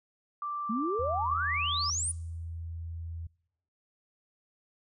sine tone with pitch glide, 1174.7 to 1160.5 Hz, D6 to D6, 0 to -21 cents, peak -32 dBFS, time 0.42-1.9 s, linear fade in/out 2 ms, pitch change -21 cents, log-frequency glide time 1.19-1.34 s
sine exponential sweep, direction up, 207.7 to 9956 Hz, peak -29 dBFS, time 0.69-2.12 s, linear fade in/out 10 ms
sine tone, 83.1 Hz, E2, 15 cents sharp, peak -36 dBFS, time 0.99-3.27 s, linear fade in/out 5 ms
effects noise-tail reverb RT60 0.8 s tail -25 dB re dry

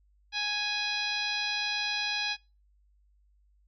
harmonic tone with a mistuned harmonic, 832 Hz, G#5, 3 cents sharp, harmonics 1 / 2 / 3 / 4 / 5 / 6 / 7, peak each -39 / -36 / -34 / -37 / -34 / -38 / -47 dBFS, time 0.32-2.37 s, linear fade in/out 50 ms, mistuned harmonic 5, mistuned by -55 cents, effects noise-tail reverb RT60 0.3 s tail -25 dB re dry + added 50 Hz sine -62 dBFS peak until 3.67 s

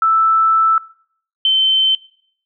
sine tone pair in turn, 1320 / 3086 Hz, E6 / G7, +2 / -28 cents, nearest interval octave + minor third, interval 1470 cents, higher second, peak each -10 dBFS, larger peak neither, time 0.02-0.78 / 1.45-1.95 s, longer first, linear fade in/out 2 ms, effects noise-tail reverb RT60 0.6 s tail -22 dB re dry

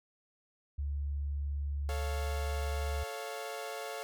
sine tone, 71.4 Hz, D2, 48 cents flat, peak -32 dBFS, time 0.78-3.04 s, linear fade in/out 10 ms
sawtooth chord, A augmented, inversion none, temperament equal with one note detuned, 438.5 / 554.4 / 698.5 Hz, A4 / C#5 / E#5, -6 / 0 / 0 cents, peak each -39 dBFS, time 1.89-4.03 s, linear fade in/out 0 ms
effects none

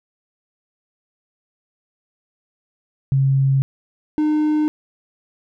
sine / triangle tone pair in turn, 135.6 / 304.4 Hz, C#3 / D#4, -38 / -38 cents, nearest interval octave + major second, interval 1400 cents, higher second, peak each -13 dBFS, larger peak neither, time 3.12-3.62 / 4.18-4.68 s, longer neither, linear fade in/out 0 ms, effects none

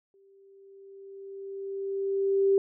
sine tone with exponential growth, 392 Hz, G4, in tune, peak -18 dBFS, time 0.14-2.58 s, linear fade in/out 1 ms, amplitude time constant 530 ms, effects none

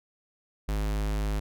square tone, 51.91 Hz, G#1, in tune, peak -27 dBFS, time 0.68-1.4 s, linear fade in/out 10 ms, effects none

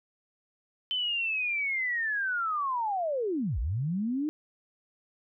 sine linear two-way sweep, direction down then up, 3072 to 49 to 312.8 Hz, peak -27 dBFS, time 0.91-4.29 s, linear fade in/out 0 ms, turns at 3.59 s, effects none

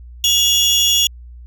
30% pulse tone pair together, 2839 / 3372 Hz, F7 / G#7, +28 / +26 cents, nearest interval minor third, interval 298 cents, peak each -14 / -11 dBFS, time 0.24-1.07 s, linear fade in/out 2 ms, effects added 60 Hz sine -34 dBFS peak until 1.46 s

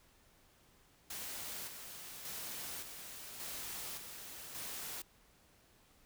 white noise with tremolo, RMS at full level -44 dBFS, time 1.1-5.02 s, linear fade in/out 5 ms, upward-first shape square, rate 0.87 Hz, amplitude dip 45%, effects pink hiss -67 dBFS RMS until 6.05 s

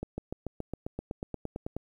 accelerating click train, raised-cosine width 2 ms, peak -21 dBFS, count 15, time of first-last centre 0.03-1.766 s, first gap 150 ms, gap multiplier 0.97, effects 10-bit

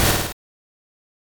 pink noise with echo, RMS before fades -17 dBFS, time 0-0.11 s, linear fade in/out 0 ms, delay 53 ms, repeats 4, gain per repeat -3 dB, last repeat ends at 0.322 s, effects MP3 96 kbps

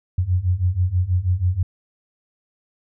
sine beating tone pair, 87.31 / 93.51 Hz, F2 / F#2, 0 / +19 cents, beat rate 6.2 Hz, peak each -21 / -19 dBFS, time 0.18-1.63 s, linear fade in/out 5 ms, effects none

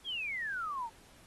sine exponential sweep, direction down, 3390 to 875 Hz, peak -34 dBFS, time 0.04-0.9 s, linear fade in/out 50 ms, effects pink hiss -60 dBFS RMS until 1.26 s + AAC 32 kbps

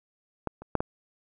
clicks, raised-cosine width 1 ms, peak -15 / -28 / -9 / -14 dBFS, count 4, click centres 0.473 / 0.62 / 0.753 / 0.805 s, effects none

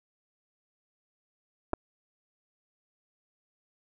clicks, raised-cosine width 1 ms, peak -15 dBFS, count 2, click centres 1.733 / 1.736 s, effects none

